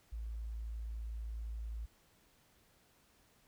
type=tone; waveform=sine; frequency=55.7 Hz; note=A1; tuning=22 cents sharp; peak=-39 dBFS; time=0.12-1.86 s; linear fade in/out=10 ms; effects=pink hiss -69 dBFS RMS until 3.47 s